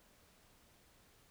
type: silence
effects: pink hiss -67 dBFS RMS until 1.3 s